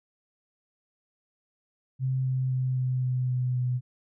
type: tone with pitch steps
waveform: sine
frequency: 130.81 / 129.83 / 128.86 / 127.9 / 126.94 / 125.99 / 125.05 Hz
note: C3 / C3 / C3 / C3 / B2 / B2 / B2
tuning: 0 / -13 / -26 / -39 / +48 / +35 / +22 cents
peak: -24 dBFS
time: 1.99-3.81 s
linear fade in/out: 50 ms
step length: 260 ms
effects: none